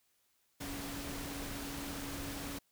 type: tone in noise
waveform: sine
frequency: 280.9 Hz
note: C#4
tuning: 23 cents sharp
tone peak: -44 dBFS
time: 0.6-2.59 s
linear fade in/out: 10 ms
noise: pink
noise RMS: -43 dBFS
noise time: 0.6-2.59 s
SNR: -4 dB
effects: white hiss -75 dBFS RMS until 2.71 s